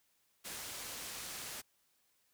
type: low-pass noise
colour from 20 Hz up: white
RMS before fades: -45 dBFS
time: 0.44-1.62 s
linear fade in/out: 20 ms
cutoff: 11000 Hz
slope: 12 dB/octave
effects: white hiss -75 dBFS RMS until 2.33 s